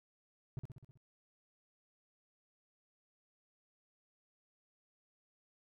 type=tone with echo; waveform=triangle; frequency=130.81 Hz; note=C3; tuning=in tune; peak=-35 dBFS; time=0.57-0.59 s; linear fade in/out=0 ms; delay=64 ms; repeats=6; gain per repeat=-4 dB; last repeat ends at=0.974 s; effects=none